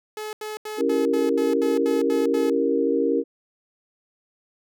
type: tone bursts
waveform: sawtooth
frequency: 427.9 Hz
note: A4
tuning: 48 cents flat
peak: -26 dBFS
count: 10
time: 0.17-2.499 s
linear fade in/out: 2 ms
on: 160 ms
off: 81 ms
type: chord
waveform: sine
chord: C# diminished seventh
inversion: none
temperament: equal with one note detuned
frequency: 277.2 / 329.6 / 390.9 / 466.2 Hz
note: C#4 / E4 / G4 / Bb4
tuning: 0 / 0 / -5 / 0 cents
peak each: -24 / -26 / -26 / -22 dBFS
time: 0.77-3.24 s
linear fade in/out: 50 ms
effects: none